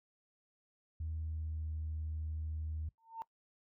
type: tone with pitch glide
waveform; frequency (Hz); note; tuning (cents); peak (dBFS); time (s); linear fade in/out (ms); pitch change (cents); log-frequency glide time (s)
sine; 79.5 to 78.22; D#2 to D#2; +38 to +10; -36; 1-2.89; 5; -28; 1.12-1.71
type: tone with exponential growth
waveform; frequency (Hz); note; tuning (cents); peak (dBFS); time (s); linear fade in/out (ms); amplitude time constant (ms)
sine; 906; A#5; -50; -35; 2.98-3.22; 0; 51
effects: noise-tail reverb RT60 0.1 s tail -21 dB re dry + tanh soft clip ceiling -32 dBFS